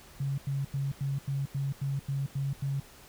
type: tone bursts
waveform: sine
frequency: 138.1 Hz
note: C#3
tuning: 6 cents flat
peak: -28 dBFS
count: 10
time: 0.2-2.801 s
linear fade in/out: 5 ms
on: 180 ms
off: 89 ms
effects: pink hiss -53 dBFS RMS until 3.08 s